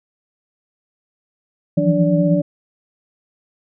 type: tone cluster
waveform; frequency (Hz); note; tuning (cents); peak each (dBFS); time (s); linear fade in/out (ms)
sine; 163.5 / 171 / 179.7 / 292.4 / 578; E3 / F3 / F3 / D4 / D5; -14 / -36 / +50 / -7 / -28; -19; 1.77-2.42; 10
effects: none